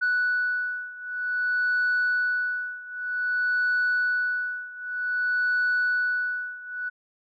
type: beating tone pair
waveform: sine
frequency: 1480 / 1480.53 Hz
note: F#6 / F#6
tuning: 0 / +1 cents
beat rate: 0.53 Hz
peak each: -24 / -26 dBFS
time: 0.01-6.9 s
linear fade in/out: 20 ms
effects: tanh soft clip ceiling -18 dBFS